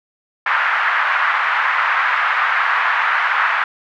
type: band-pass noise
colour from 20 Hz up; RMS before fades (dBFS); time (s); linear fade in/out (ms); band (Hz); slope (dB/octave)
white; -17; 0.46-3.64; 5; 1000 to 1800; 24
effects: none